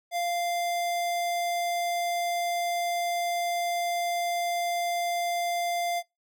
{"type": "tone", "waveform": "square", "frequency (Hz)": 695, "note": "F5", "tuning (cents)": -9, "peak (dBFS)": -27, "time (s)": [0.11, 6.03], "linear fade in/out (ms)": 50, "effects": ["noise-tail reverb RT60 0.2 s tail -23 dB re dry"]}